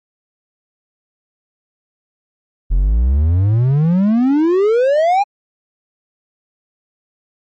triangle exponential sweep, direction up, 41.2 to 830.6 Hz, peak -8 dBFS, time 2.7-5.24 s, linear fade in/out 20 ms, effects MP3 32 kbps

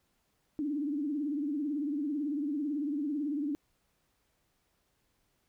sine tone with vibrato, 291.8 Hz, D4, 11 cents flat, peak -30 dBFS, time 0.59-3.55 s, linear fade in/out 0 ms, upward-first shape triangle, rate 18 Hz, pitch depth 140 cents each way, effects pink hiss -75 dBFS RMS until 5.48 s

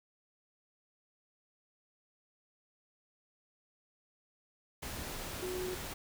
sine tone in noise, 366.5 Hz, F#4, 16 cents flat, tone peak -36 dBFS, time 5.42-5.75 s, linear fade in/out 10 ms, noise pink, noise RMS -42 dBFS, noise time 4.82-5.94 s, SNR +3 dB, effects none

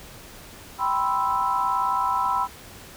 sine chord, C major seventh, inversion second, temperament equal, 784 / 987.8 / 1046.5 / 1318.5 Hz, G5 / B5 / C6 / E6, 0 / 0 / 0 / 0 cents, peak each -29 / -23 / -29 / -27 dBFS, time 0.78-2.48 s, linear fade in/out 50 ms, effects pink hiss -44 dBFS RMS until 2.96 s

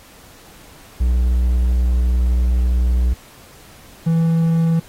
triangle tone pair in turn, 61.2 / 164.66 Hz, B1 / E3, -15 / -2 cents, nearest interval octave + perfect fourth, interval 1713 cents, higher second, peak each -11 dBFS, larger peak neither, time 1-3.14 / 4.06-4.8 s, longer first, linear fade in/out 10 ms, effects pink hiss -45 dBFS RMS until 4.88 s + AAC 48 kbps

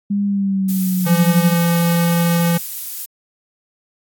sine tone with pitch glide, 201.8 to 181.87 Hz, G#3 to F#3, -49 to -30 cents, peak -15 dBFS, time 0.1-1.54 s, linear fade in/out 10 ms, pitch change -181 cents, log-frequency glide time 0.25-1.03 s
violet noise, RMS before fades -26 dBFS, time 0.68-3.06 s, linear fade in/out 10 ms
square tone, 170 Hz, F3, 46 cents flat, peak -14 dBFS, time 1.06-2.58 s, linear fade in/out 10 ms
effects AAC 64 kbps

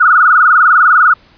sine tone with vibrato, 1346 Hz, E6, 36 cents sharp, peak -4 dBFS, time 0-1.14 s, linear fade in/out 10 ms, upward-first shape sine, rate 20 Hz, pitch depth 170 cents each way, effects pink hiss -46 dBFS RMS until 1.37 s + resampled to 11025 Hz

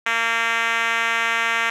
5% pulse tone with band-pass filter, 229.3 Hz, A#3, 28 cents flat, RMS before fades -21 dBFS, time 0.06-1.7 s, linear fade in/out 5 ms, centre 1900 Hz, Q 1.2, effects none

